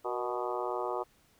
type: harmonic tone with a mistuned harmonic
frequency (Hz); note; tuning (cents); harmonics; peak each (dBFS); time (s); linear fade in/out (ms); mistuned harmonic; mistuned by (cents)
123.47; B2; 0; 3 / 4 / 5 / 6 / 7 / 8 / 9 / 10; -37 / -38 / -39 / -40 / -40 / -41 / -42 / -42; 0.04-1.04; 20; 4; -58
effects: pink hiss -66 dBFS RMS until 1.39 s